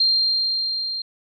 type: tone with level ramp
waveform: sine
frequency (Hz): 4186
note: C8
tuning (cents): 0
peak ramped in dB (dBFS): -14 to -25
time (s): 0-1.02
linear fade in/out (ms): 5
effects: none